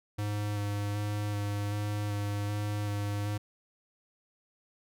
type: tone with vibrato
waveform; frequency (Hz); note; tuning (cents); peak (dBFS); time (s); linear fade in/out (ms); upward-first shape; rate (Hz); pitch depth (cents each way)
square; 103.2; G#2; -10; -31; 0.18-3.38; 10; square; 1.3; 13
effects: none